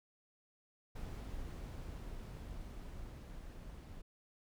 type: noise with level ramp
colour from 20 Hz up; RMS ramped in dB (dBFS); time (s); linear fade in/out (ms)
brown; -44 to -50; 0.95-4.02; 10
effects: none